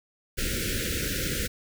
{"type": "band-stop noise", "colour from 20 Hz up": "pink", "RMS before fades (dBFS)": -29, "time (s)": [0.37, 1.48], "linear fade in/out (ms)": 20, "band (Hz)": [550, 1400], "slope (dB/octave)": 96, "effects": []}